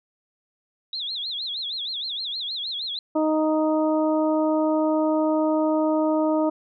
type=tone with vibrato; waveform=sine; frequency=3729 Hz; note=A#7; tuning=in tune; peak=-27 dBFS; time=0.93-2.99 s; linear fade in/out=2 ms; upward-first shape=sine; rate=6.4 Hz; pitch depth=220 cents each way
type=harmonic tone; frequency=311.1 Hz; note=D#4; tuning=in tune; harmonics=1 / 2 / 3 / 4; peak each=-21 / -23 / -29 / -34 dBFS; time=3.15-6.5 s; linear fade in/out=10 ms
effects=none